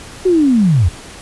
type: linear sweep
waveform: sine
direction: down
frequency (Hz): 380.9 to 73.42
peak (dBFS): -8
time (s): 0.25-0.89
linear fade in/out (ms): 10
effects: pink hiss -34 dBFS RMS until 1.21 s + resampled to 24000 Hz